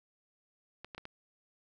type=clicks; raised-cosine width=0.3 ms; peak=-28 dBFS; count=4; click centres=0.846 / 0.948 / 0.98 / 1.054 s; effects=none